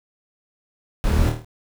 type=noise with echo; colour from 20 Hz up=brown; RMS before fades=-20 dBFS; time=1.04-1.29 s; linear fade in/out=0 ms; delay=26 ms; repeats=6; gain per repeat=-4 dB; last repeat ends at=1.446 s; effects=none